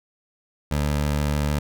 20% pulse tone, 73.42 Hz, D2, in tune, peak -16 dBFS, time 0.71-1.59 s, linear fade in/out 5 ms, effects none

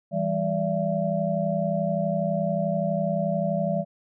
sine tone cluster, 165.1 / 196.8 / 579 / 672 Hz, E3 / G3 / D5 / E5, +3 / +7 / -25 / +33 cents, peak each -28 dBFS, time 0.11-3.85 s, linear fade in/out 50 ms, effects none

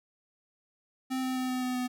square tone with pitch steps, 260 / 258.1 / 256.1 / 254.2 / 252.3 / 250.4 Hz, C4 / C4 / C4 / C4 / B3 / B3, -11 / -23 / -37 / -50 / +37 / +24 cents, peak -30 dBFS, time 1.1-1.88 s, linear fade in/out 20 ms, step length 130 ms, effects none

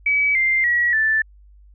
sine tone with pitch steps, 2283 / 2094 / 1919.8 / 1760.4 Hz, D7 / C7 / B6 / A6, -50 / +1 / -50 / 0 cents, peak -15 dBFS, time 0.06-1.22 s, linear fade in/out 5 ms, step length 290 ms, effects added 50 Hz sine -45 dBFS peak until 1.74 s

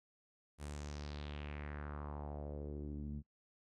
sawtooth tone with low-pass filter sweep, 73.42 Hz, D2, in tune, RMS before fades -45 dBFS, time 0.58-3.23 s, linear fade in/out 50 ms, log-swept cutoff 10000 to 190 Hz, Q 2.8, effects noise-tail reverb RT60 0.1 s tail -24 dB re dry

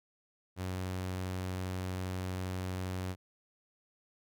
sawtooth tone, 92.5 Hz, F#2, in tune, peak -31 dBFS, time 0.56-3.16 s, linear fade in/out 50 ms, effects none

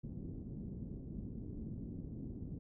white low-pass noise, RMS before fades -45 dBFS, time 0.03-2.59 s, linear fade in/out 10 ms, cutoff 270 Hz, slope 24 dB/octave, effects none

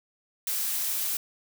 blue noise, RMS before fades -29 dBFS, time 0.47-1.17 s, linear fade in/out 2 ms, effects none

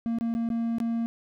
triangle tone with dropouts, 230.8 Hz, A#3, 17 cents flat, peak -23 dBFS, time 0.06-1.06 s, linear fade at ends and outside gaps 0 ms, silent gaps 0.186-0.21 / 0.34-0.35 / 0.489-0.502 / 0.784-0.802 s, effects none

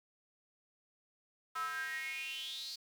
square tone with high-pass filter sweep, 144.6 Hz, D3, 27 cents flat, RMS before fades -41 dBFS, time 1.55-2.76 s, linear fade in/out 10 ms, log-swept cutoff 1200 to 4600 Hz, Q 9, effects 10-bit

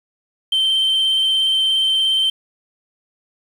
sine tone with vibrato, 3114 Hz, G7, 12 cents flat, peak -12 dBFS, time 0.52-2.3 s, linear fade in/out 5 ms, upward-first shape sine, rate 17 Hz, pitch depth 17 cents each way, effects tanh soft clip ceiling -12 dBFS + 7-bit

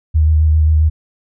sine tone with vibrato, 77.78 Hz, D#2, in tune, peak -8 dBFS, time 0.14-0.9 s, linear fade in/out 20 ms, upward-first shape square, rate 7.5 Hz, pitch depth 19 cents each way, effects none

